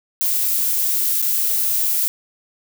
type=noise with dropouts; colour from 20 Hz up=violet; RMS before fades=-19 dBFS; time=0.21-2.08 s; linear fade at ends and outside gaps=0 ms; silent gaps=1.217-1.225 s; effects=none